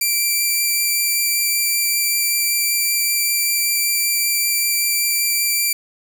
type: tone with vibrato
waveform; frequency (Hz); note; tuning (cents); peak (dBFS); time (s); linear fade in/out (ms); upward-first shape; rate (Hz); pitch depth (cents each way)
5% pulse; 2349; D7; 0; -7; 0.01-5.73; 5; triangle; 5.2; 10
effects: none